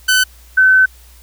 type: tone pair in turn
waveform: sawtooth / sine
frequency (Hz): 1512 / 1523.4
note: F#6 / G6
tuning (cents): +37 / -50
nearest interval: unison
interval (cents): 13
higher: second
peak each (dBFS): -6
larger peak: neither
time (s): 0.08-0.24 / 0.57-0.86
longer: second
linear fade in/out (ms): 10
effects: added 60 Hz sine -41 dBFS peak until 1.22 s + white hiss -47 dBFS RMS until 1.22 s